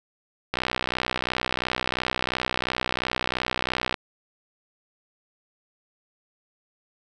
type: click train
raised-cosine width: 0.3 ms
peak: -8 dBFS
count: 215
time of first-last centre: 0.54-3.942 s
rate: 62.9 Hz
effects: none